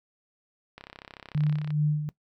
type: click train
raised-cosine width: 0.3 ms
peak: -26 dBFS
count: 32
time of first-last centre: 0.78-1.705 s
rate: 33.5 Hz
type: tone with tremolo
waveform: sine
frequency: 150.2 Hz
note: D3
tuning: 39 cents sharp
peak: -20 dBFS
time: 1.35-2.09 s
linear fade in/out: 0 ms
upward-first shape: sine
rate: 2.5 Hz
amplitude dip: 65%
effects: noise-tail reverb RT60 0.1 s tail -19 dB re dry